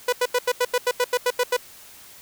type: tone bursts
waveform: sawtooth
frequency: 493.9 Hz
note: B4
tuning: in tune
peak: -14 dBFS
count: 12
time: 0.08-1.567 s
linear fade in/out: 5 ms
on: 46 ms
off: 85 ms
effects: white hiss -46 dBFS RMS until 2.21 s